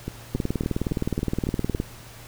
two click trains, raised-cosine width 3 ms, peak -11 / -16 dBFS, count 29 / 7, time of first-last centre 0.35-1.801 / 0.08-1.747 s, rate 19.3 / 3.6 Hz, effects added 116 Hz sine -46 dBFS peak until 2.27 s + pink hiss -45 dBFS RMS until 2.27 s

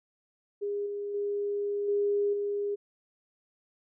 sine tone with level steps, 407.5 Hz, G#4, 33 cents flat, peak -29 / -32 / -28 / -24 / -28 dBFS, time 0.61-2.76 s, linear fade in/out 20 ms, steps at 0.86 / 1.14 / 1.88 / 2.33 s, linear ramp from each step 5 ms, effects none

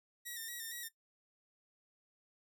5% pulse tone with vibrato, 1864.7 Hz, A#6, in tune, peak -32 dBFS, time 0.25-0.89 s, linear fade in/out 20 ms, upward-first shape square, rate 4.3 Hz, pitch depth 48 cents each way, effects noise-tail reverb RT60 0.1 s tail -17 dB re dry

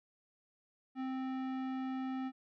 sine tone with tanh clipping, 261.6 Hz, C4, in tune, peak -38 dBFS, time 0.95-2.32 s, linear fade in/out 50 ms, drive 17 dB, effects none

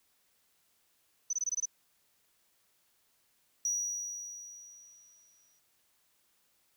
sine tone bursts, 6000 Hz, F#8, 23 cents sharp, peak -29 dBFS, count 7, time 1.3-1.656 s, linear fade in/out 5 ms, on 32 ms, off 22 ms
triangle tone with exponential decay, 5800 Hz, F#8, 35 cents flat, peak -27 dBFS, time 3.65-5.59 s, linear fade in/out 2 ms, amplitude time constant 420 ms
effects white hiss -72 dBFS RMS until 6.76 s

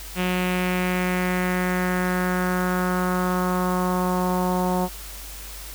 sawtooth tone with low-pass filter sweep, 181.7 Hz, F#3, 31 cents flat, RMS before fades -23 dBFS, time 0.15-4.89 s, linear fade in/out 50 ms, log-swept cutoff 2800 to 860 Hz, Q 2.8, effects added 50 Hz sine -38 dBFS peak until 5.74 s + white hiss -39 dBFS RMS until 5.74 s

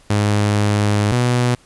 sawtooth tone pair in turn, 103.7 / 122.75 Hz, G#2 / B2, -2 / -10 cents, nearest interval minor third, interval 292 cents, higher second, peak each -10 dBFS, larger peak neither, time 0.1-1.12 / 1.12-1.55 s, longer first, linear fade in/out 5 ms, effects pink hiss -51 dBFS RMS until 1.65 s + resampled to 24000 Hz

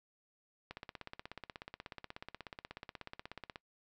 click train, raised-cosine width 0.3 ms, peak -28 dBFS, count 48, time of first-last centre 0.71-3.558 s, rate 16.5 Hz, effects noise-tail reverb RT60 0.1 s tail -22 dB re dry

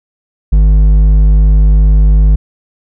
sine tone with hard clipping, 51.3 Hz, G#1, 21 cents flat, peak -5 dBFS, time 0.52-2.36 s, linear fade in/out 10 ms, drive 6 dB, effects none

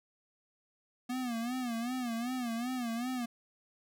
square tone with vibrato, 242 Hz, B3, 35 cents flat, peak -34 dBFS, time 1.09-3.26 s, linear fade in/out 10 ms, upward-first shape sine, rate 2.6 Hz, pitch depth 110 cents each way, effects none

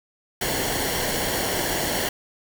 pink noise with comb filter, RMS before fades -25 dBFS, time 0.41-2.09 s, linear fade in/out 5 ms, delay 0.8 ms, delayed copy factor -0.6, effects none

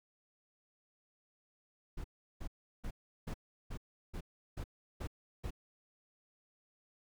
brown noise bursts, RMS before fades -40 dBFS, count 9, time 1.97-5.507 s, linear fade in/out 10 ms, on 73 ms, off 360 ms, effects none

